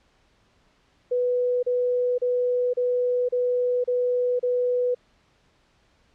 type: tone bursts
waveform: sine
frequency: 493.9 Hz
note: B4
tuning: in tune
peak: -20 dBFS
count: 7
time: 1.11-4.948 s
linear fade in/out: 10 ms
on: 520 ms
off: 33 ms
effects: pink hiss -63 dBFS RMS until 6.14 s + low-pass 5000 Hz 12 dB/octave